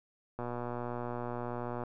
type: click train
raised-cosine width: 1 ms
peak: -24 dBFS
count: 176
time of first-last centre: 0.39-1.836 s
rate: 121 Hz
effects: none